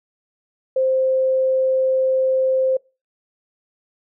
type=tone; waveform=sine; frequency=523.3 Hz; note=C5; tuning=in tune; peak=-15 dBFS; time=0.76-2.77 s; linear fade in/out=5 ms; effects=noise-tail reverb RT60 0.3 s tail -25 dB re dry